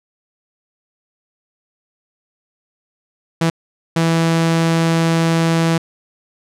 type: tone bursts at uneven times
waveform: sawtooth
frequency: 164.81 Hz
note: E3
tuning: in tune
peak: -9 dBFS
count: 2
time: 3.41-3.5 / 3.96-5.78 s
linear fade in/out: 5 ms
effects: low-pass 9000 Hz 12 dB/octave